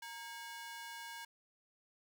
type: ring-modulated tone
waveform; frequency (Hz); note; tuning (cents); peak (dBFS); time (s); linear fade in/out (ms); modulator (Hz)
sawtooth; 1274; D#6; +41; -39; 0.02-1.25; 5; 345
effects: none